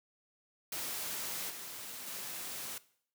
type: noise with level steps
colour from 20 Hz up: white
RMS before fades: -39 / -45 / -42 dBFS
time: 0.72-2.78 s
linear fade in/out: 2 ms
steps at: 1.49 / 2.06 s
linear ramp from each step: 20 ms
effects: noise-tail reverb RT60 0.6 s tail -19 dB re dry + high-pass 100 Hz 12 dB/octave